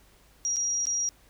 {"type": "tone with dropouts", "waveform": "sine", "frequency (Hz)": 5710, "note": "F8", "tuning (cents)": 37, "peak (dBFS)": -25, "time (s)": [0.45, 1.09], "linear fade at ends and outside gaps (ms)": 0, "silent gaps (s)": [[0.561, 0.567], [0.855, 0.869]], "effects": ["added 50 Hz sine -60 dBFS peak until 1.29 s", "pink hiss -60 dBFS RMS until 1.29 s"]}